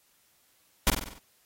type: noise with echo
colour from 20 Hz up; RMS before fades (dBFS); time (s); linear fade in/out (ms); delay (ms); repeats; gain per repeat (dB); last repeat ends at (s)
pink; -21; 0.87-0.9; 0; 47; 6; -5; 1.182
effects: white hiss -66 dBFS RMS until 1.45 s + AAC 48 kbps